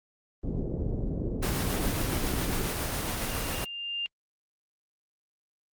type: low-pass noise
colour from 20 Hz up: pink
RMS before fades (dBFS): -31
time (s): 0.43-2.67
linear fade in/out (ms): 5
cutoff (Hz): 460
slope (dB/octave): 24
type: noise with tremolo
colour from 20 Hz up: pink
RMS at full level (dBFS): -30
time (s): 1.42-3.65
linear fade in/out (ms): 10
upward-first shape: sine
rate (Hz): 7.3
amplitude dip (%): 25
type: tone with exponential growth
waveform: sine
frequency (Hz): 2800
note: F7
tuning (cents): +4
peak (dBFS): -28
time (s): 2.22-4.06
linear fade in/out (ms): 0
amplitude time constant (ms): 400
effects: Opus 24 kbps